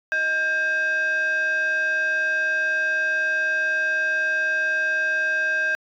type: tone with frequency modulation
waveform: sine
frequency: 1594 Hz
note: G6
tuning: 28 cents sharp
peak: -18 dBFS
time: 0.12-5.75 s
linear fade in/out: 0 ms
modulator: 968 Hz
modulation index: 0.46
effects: tanh soft clip ceiling -17 dBFS